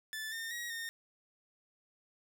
sawtooth tone with pitch steps, 1751 / 1818 / 1900 / 1833 Hz, A6 / A#6 / A#6 / A#6, -9 / -44 / +33 / -30 cents, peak -35 dBFS, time 0.13-0.89 s, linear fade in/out 0 ms, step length 190 ms, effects none

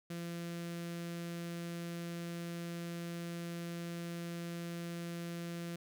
sawtooth tone with notch filter, 170.7 Hz, F3, 39 cents flat, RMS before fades -42 dBFS, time 0.1-5.76 s, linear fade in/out 5 ms, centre 900 Hz, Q 1.5, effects none

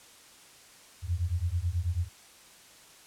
sine beating tone pair, 82.41 / 91.61 Hz, E2 / F#2, 0 / -17 cents, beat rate 9.2 Hz, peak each -30 dBFS, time 1.02-2.09 s, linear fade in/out 50 ms, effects white hiss -54 dBFS RMS until 3.06 s + low-pass 10000 Hz 12 dB/octave

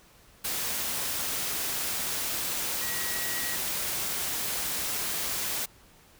sine tone in noise, 1914 Hz, A#6, 45 cents sharp, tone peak -37 dBFS, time 2.81-3.56 s, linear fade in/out 10 ms, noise white, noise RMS -31 dBFS, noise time 0.44-5.66 s, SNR -9 dB, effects pink hiss -57 dBFS RMS until 6.19 s

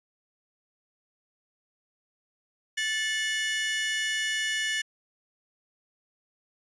40% pulse tone cluster, 1753 / 2177 / 2931 Hz, A6 / C#7 / F#7, -7 / -32 / -17 cents, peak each -28 / -35 / -31 dBFS, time 2.77-4.82 s, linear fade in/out 10 ms, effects resampled to 22050 Hz

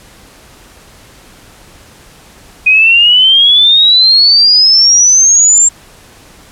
sine exponential sweep, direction up, 2482 to 7459 Hz, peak -3 dBFS, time 2.66-5.69 s, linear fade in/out 10 ms, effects pink hiss -39 dBFS RMS until 6.51 s + low-pass 12000 Hz 12 dB/octave

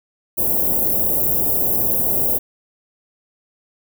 white band-stop noise, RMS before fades -18 dBFS, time 0.37-2.39 s, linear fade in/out 20 ms, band 650 to 13000 Hz, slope 24 dB/octave, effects none

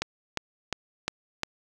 click train, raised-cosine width 0.2 ms, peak -10 dBFS, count 5, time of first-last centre 0.02-1.433 s, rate 2.83 Hz, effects none

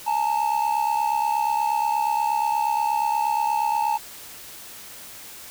triangle ring-modulated tone, 880 Hz, A5, in tune, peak -15 dBFS, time 0.06-3.98 s, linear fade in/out 20 ms, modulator 34.2 Hz, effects white hiss -41 dBFS RMS until 5.5 s

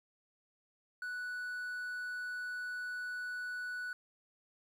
triangle tone with quantisation, 1480 Hz, F#6, in tune, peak -36 dBFS, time 1.02-3.93 s, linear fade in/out 2 ms, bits 11, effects none

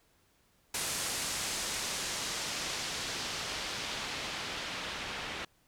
white noise with low-pass filter sweep, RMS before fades -37 dBFS, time 0.74-5.45 s, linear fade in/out 5 ms, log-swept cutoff 9500 to 2900 Hz, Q 0.91, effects pink hiss -69 dBFS RMS until 5.67 s

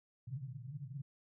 pink band-pass noise, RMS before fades -45 dBFS, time 0.27-1.02 s, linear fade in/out 10 ms, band 120 to 150 Hz, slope 96 dB/octave, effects none

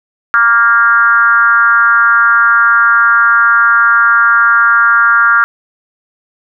sine tone with frequency modulation, 1396.9 Hz, F6, in tune, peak -5 dBFS, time 0.34-5.44 s, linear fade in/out 0 ms, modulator 231 Hz, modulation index 0.93, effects none

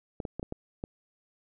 clicks, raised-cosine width 2 ms, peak -21 dBFS, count 6, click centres 0.202 / 0.252 / 0.396 / 0.429 / 0.524 / 0.839 s, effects none

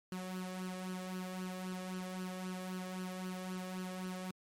sawtooth tone with flanger, 184.6 Hz, F#3, 4 cents flat, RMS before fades -42 dBFS, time 0.12-4.31 s, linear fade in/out 2 ms, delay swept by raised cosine 0.67 to 1.77 ms, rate 3.8 Hz, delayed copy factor +0.65, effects MP3 64 kbps

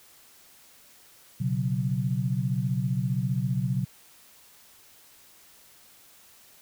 sine chord, B suspended second, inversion none, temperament equal, 123.47 / 138.59 / 185 Hz, B2 / C#3 / F#3, 0 / 0 / 0 cents, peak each -28 / -28 / -30 dBFS, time 1.4-3.85 s, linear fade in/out 10 ms, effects white hiss -55 dBFS RMS until 6.61 s

